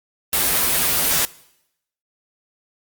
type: noise with comb filter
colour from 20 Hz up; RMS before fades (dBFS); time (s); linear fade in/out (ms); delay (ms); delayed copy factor
white; -18; 0.33-1.25; 0; 9.5; -0.95
effects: noise-tail reverb RT60 0.8 s tail -21 dB re dry + Opus 32 kbps